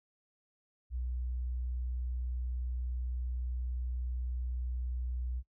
sine tone, 61.74 Hz, B1, in tune, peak -33 dBFS, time 0.9-5.43 s, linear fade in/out 50 ms, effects noise-tail reverb RT60 0.1 s tail -21 dB re dry

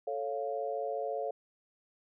sine chord, A augmented, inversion none, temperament equal, 440 / 554.4 / 698.5 Hz, A4 / C#5 / E#5, 0 / 0 / 0 cents, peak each -37 / -36 / -37 dBFS, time 0.07-1.31 s, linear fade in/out 5 ms, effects none

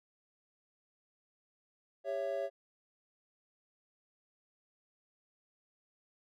triangle chord, C# diminished, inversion second, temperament just, 399.1 / 554.4 / 665.2 Hz, G4 / C#5 / E5, +31 / 0 / +16 cents, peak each -40 / -34 / -36 dBFS, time 2.04-2.5 s, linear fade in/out 50 ms, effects none

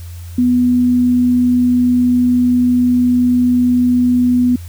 sine tone, 246.9 Hz, B3, in tune, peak -9 dBFS, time 0.38-4.56 s, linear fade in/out 5 ms, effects added 86 Hz sine -27 dBFS peak until 4.68 s + white hiss -43 dBFS RMS until 4.68 s

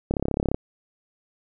click train, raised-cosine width 2 ms, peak -10 dBFS, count 16, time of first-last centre 0.11-0.545 s, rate 34.5 Hz, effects none

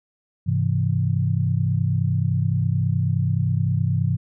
sine chord, Ab augmented, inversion none, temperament equal with one note detuned, 101.28 / 130.81 / 164.81 Hz, Ab2 / C3 / E3, -43 / 0 / 0 cents, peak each -22 / -22 / -24 dBFS, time 0.46-4.17 s, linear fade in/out 20 ms, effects none

